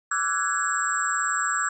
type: tone cluster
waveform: sine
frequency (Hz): 1164 / 1337 / 1475 / 1659 / 7640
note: D6 / E6 / F#6 / G#6 / A#8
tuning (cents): -16 / +24 / -6 / -2 / +42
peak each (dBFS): -29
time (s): 0.11-1.69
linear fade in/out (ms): 5
effects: none